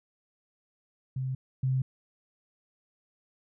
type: tone pair in turn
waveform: sine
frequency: 130.81 / 130.81 Hz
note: C3 / C3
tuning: 0 / 0 cents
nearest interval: unison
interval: 0 cents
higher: neither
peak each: -29 / -24 dBFS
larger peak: second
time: 1.16-1.35 / 1.63-1.82 s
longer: neither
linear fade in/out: 5 ms
effects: none